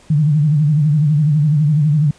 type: tone with vibrato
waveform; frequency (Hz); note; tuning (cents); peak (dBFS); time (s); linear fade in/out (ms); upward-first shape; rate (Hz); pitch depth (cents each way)
sine; 150.1; D3; +38; -10; 0.1-2.11; 5; sine; 12; 97
effects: pink hiss -48 dBFS RMS until 2.18 s + resampled to 22050 Hz